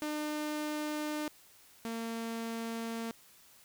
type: tone pair in turn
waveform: sawtooth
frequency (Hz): 301.7 / 228.4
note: D4 / A#3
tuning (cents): +47 / -35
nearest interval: perfect fourth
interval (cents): 482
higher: first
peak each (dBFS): -30 / -32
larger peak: first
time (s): 0.02-1.28 / 1.85-3.11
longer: neither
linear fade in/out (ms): 0
effects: white hiss -60 dBFS RMS until 3.64 s